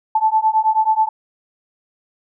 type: beating tone pair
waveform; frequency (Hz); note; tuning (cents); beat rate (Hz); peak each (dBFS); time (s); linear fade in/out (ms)
sine; 870 / 879.3; A5 / A5; -20 / -1; 9.3; -16; 0.15-1.09; 5
effects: none